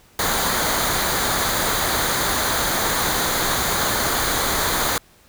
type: noise with comb filter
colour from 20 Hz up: pink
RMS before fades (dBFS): -21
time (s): 0.19-4.98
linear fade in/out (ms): 2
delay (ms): 0.37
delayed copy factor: -0.6
effects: pink hiss -53 dBFS RMS until 5.28 s